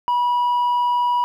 triangle tone with hard clipping, 973 Hz, B5, 26 cents flat, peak -15 dBFS, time 0.08-1.24 s, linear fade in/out 0 ms, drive 1 dB, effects none

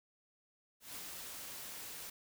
white noise with ADSR envelope, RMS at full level -45 dBFS, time 0.8-2.1 s, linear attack 160 ms, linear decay 41 ms, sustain -2 dB, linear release 6 ms, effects none

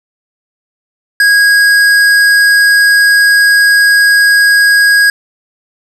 sine tone with hard clipping, 1645 Hz, G#6, 17 cents flat, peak -6 dBFS, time 1.2-5.1 s, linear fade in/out 2 ms, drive 12 dB, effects none

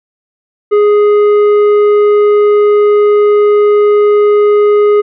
sine tone with tanh clipping, 415.3 Hz, G#4, in tune, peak -6 dBFS, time 0.71-5.02 s, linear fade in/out 20 ms, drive 8 dB, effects none

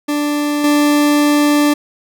40% pulse tone with level steps, 293.7 Hz, D4, in tune, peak -14 / -9 dBFS, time 0.08-1.74 s, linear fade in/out 10 ms, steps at 0.64 s, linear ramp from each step 2 ms, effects none

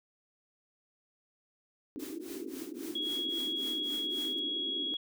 white band-pass noise, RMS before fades -42 dBFS, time 1.96-4.94 s, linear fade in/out 0 ms, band 270 to 360 Hz, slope 48 dB/octave
white noise with tremolo, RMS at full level -46 dBFS, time 1.99-4.4 s, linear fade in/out 10 ms, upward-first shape triangle, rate 3.7 Hz, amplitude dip 100%
sine tone, 3322 Hz, G#7, in tune, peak -32 dBFS, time 2.95-4.97 s, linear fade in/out 5 ms
effects none

